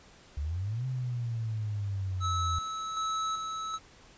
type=exponential two-way sweep; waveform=sine; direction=up then down; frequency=68.4 to 130.81 to 83.2 Hz; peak=-30 dBFS; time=0.37-2.59 s; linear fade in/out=5 ms; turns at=0.86 s
type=tone with tremolo; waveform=square; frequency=1300 Hz; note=E6; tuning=24 cents flat; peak=-30 dBFS; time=2.2-3.79 s; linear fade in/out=50 ms; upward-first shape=square; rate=1.3 Hz; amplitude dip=40%
effects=pink hiss -56 dBFS RMS until 4.17 s + resampled to 16000 Hz